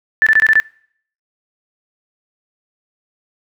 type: tone bursts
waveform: sine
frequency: 1760 Hz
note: A6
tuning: in tune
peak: -7 dBFS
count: 6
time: 0.22-0.6 s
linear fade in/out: 0 ms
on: 45 ms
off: 22 ms
effects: noise-tail reverb RT60 0.6 s tail -24 dB re dry